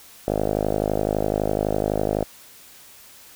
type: tone with low-pass filter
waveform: 5% pulse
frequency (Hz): 51.91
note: G#1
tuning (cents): 0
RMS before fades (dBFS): -23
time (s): 0.28-2.24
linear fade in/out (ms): 0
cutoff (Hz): 660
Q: 2.5
effects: white hiss -47 dBFS RMS until 3.35 s